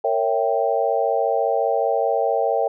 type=chord; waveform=sine; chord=A# diminished seventh; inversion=none; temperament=equal with one note detuned; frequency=460 / 554.4 / 659.3 / 784 Hz; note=A#4 / C#5 / E5 / G5; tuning=-23 / 0 / 0 / 0 cents; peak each=-23 dBFS; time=0.04-2.68 s; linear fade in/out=5 ms; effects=none